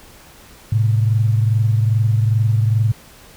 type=tone pair together; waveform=sine; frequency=108.36 / 130.81 Hz; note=A2 / C3; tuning=-26 / 0 cents; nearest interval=minor third; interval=326 cents; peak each=-13 / -21 dBFS; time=0.72-2.92 s; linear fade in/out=5 ms; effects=pink hiss -44 dBFS RMS until 3.36 s